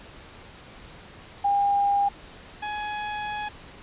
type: tone pair in turn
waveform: sine / sawtooth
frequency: 805 / 839.3 Hz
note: G5 / G#5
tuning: +46 / +18 cents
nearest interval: minor second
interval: 72 cents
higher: second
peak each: -19 / -25 dBFS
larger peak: first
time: 1.44-2.09 / 2.62-3.49 s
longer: second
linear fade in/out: 10 ms
effects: pink hiss -46 dBFS RMS until 3.82 s + resampled to 8000 Hz